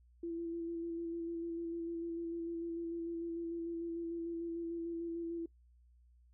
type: tone with vibrato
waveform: sine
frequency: 336 Hz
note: E4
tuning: 33 cents sharp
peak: -37 dBFS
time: 0.23-5.46 s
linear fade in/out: 5 ms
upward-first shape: square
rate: 6.7 Hz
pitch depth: 15 cents each way
effects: noise-tail reverb RT60 0.1 s tail -22 dB re dry + added 60 Hz sine -62 dBFS peak until 6.33 s